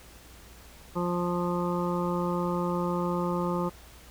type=harmonic tone; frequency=175.7 Hz; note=F3; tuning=11 cents sharp; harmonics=1 / 2 / 3 / 5 / 6 / 7; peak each=-29 / -32 / -34 / -36 / -37 / -37 dBFS; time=0.95-3.7 s; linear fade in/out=20 ms; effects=added 59 Hz sine -52 dBFS peak until 4.1 s + pink hiss -52 dBFS RMS until 4.1 s